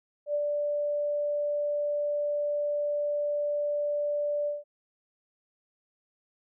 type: tone with ADSR envelope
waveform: sine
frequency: 586 Hz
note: D5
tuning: 4 cents flat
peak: -24 dBFS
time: 0.26-4.64 s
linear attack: 83 ms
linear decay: 47 ms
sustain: -2 dB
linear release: 170 ms
effects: none